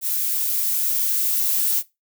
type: noise with level ramp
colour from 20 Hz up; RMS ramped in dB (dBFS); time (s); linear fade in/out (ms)
violet; -23 to -20; 0.01-1.83; 50
effects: noise-tail reverb RT60 0.2 s tail -18 dB re dry